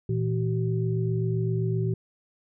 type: tone cluster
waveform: sine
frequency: 116.5 / 164.2 / 380.5 Hz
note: A#2 / E3 / F#4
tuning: -1 / -6 / +48 cents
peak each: -25 / -29 / -31 dBFS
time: 0.09-1.94 s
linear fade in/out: 5 ms
effects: none